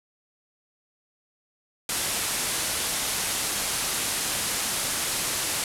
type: low-pass noise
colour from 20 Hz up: white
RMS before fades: -28 dBFS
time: 1.89-5.64 s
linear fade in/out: 2 ms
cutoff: 12000 Hz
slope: 48 dB/octave
effects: none